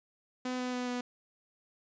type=tone with pitch steps; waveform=sawtooth; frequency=252.6 / 250.6 / 248.5 / 246.5 Hz; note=B3 / B3 / B3 / B3; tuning=+39 / +25 / +11 / -3 cents; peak=-29 dBFS; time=0.45-1.01 s; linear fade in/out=5 ms; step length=140 ms; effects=resampled to 16000 Hz